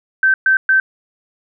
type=tone bursts; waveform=sine; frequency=1549 Hz; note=G6; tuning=21 cents flat; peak=-9 dBFS; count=3; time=0.23-0.8 s; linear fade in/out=2 ms; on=110 ms; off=120 ms; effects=none